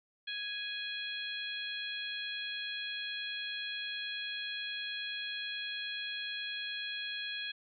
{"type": "harmonic tone", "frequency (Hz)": 830.6, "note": "G#5", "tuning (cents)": 0, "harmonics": [2, 3, 4, 5], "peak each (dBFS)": [-42, -43, -40, -45], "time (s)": [0.27, 7.52], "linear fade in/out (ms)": 10, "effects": []}